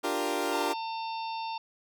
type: chord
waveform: 20% pulse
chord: G minor seventh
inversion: second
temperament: equal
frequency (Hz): 293.7 / 349.2 / 392 / 466.2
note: D4 / F4 / G4 / Bb4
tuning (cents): 0 / 0 / 0 / 0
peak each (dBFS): -29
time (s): 0.03-0.74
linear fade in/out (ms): 20
type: harmonic tone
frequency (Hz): 900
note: A5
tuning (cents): +39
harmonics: 1 / 3 / 4 / 5 / 6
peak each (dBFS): -33 / -43 / -45 / -47 / -49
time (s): 0.52-1.58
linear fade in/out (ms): 5
effects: none